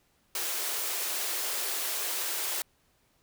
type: high-pass noise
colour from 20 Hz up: white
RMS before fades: -32 dBFS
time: 0.35-2.62 s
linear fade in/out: 2 ms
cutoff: 320 Hz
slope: 96 dB/octave
effects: pink hiss -69 dBFS RMS until 3.22 s